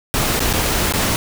pink noise with dropouts, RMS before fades -18 dBFS, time 0.14-1.16 s, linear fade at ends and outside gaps 0 ms, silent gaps 0.394-0.404 / 0.529-0.536 / 0.924-0.937 s, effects none

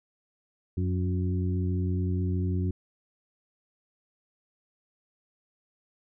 harmonic tone with a mistuned harmonic, 90.8 Hz, F#2, 32 cents flat, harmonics 1 / 2 / 3 / 4, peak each -26 / -32 / -36 / -38 dBFS, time 0.77-2.71 s, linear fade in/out 5 ms, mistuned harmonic 3, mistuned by +28 cents, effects none

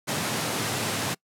pink high-pass noise, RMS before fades -28 dBFS, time 0.07-1.15 s, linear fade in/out 20 ms, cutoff 100 Hz, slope 48 dB/octave, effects noise-tail reverb RT60 0.1 s tail -25 dB re dry + low-pass 12000 Hz 12 dB/octave

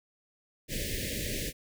pink band-stop noise, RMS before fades -34 dBFS, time 0.68-1.53 s, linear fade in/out 50 ms, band 600 to 1700 Hz, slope 96 dB/octave, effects none

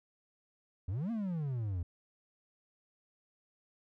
triangle exponential two-way sweep, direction up then down, 82.2 to 238.9 to 82.2 Hz, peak -31 dBFS, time 0.88-1.83 s, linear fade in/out 5 ms, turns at 1.11 s, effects none

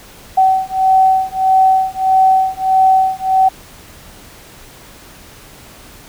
sine beating tone pair, 759 / 760.6 Hz, F#5 / F#5, +44 / +48 cents, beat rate 1.6 Hz, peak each -12 dBFS, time 0.37-3.49 s, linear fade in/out 10 ms, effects pink hiss -39 dBFS RMS until 6.08 s

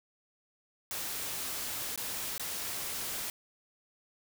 white noise with dropouts, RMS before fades -37 dBFS, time 0.91-3.3 s, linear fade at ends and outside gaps 1 ms, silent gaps 1.96-1.976 / 2.38-2.396 s, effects none

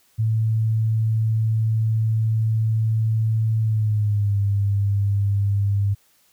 sine tone with pitch glide, 110.8 to 100.44 Hz, A2 to G2, +13 to +43 cents, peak -17 dBFS, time 0.18-5.95 s, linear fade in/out 20 ms, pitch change -170 cents, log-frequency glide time 3.61-4.38 s, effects white hiss -60 dBFS RMS until 6.32 s

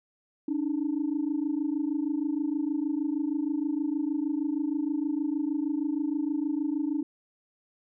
sine tone pair together, 283.5 / 309.9 Hz, C#4 / D#4, +39 / -7 cents, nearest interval major second, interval 154 cents, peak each -28 dBFS, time 0.48-7.03 s, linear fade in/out 5 ms, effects tanh soft clip ceiling -20 dBFS

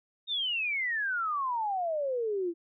sine exponential sweep, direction down, 3729 to 329.6 Hz, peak -28 dBFS, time 0.27-2.54 s, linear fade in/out 50 ms, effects none

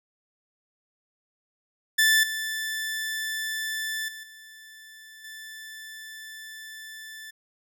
sawtooth tone with level steps, 1758 Hz, A6, 2 cents flat, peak -14 / -25 / -35 / -42 / -36 dBFS, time 1.98-7.31 s, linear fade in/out 10 ms, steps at 2.23 / 4.08 / 4.23 / 5.24 s, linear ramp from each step 5 ms, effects none

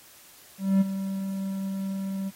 triangle tone with ADSR envelope, 193.6 Hz, G3, 21 cents flat, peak -14 dBFS, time 0.58-2.31 s, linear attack 230 ms, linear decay 21 ms, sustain -12 dB, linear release 30 ms, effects white hiss -52 dBFS RMS until 2.35 s + AAC 48 kbps

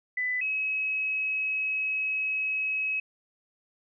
sine tone pair in turn, 1998 / 2560 Hz, B6 / D#7, +20 / +49 cents, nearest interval major third, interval 429 cents, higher second, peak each -26 dBFS, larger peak neither, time 0.17-0.41 / 0.41-3 s, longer second, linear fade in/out 5 ms, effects none

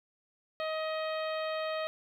harmonic tone with a mistuned harmonic, 630 Hz, D#5, 21 cents sharp, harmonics 1 / 2 / 3 / 4 / 5 / 6 / 7, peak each -33 / -39 / -43 / -45 / -47 / -49 / -50 dBFS, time 0.6-1.87 s, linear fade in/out 0 ms, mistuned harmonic 7, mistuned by -51 cents, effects 11-bit

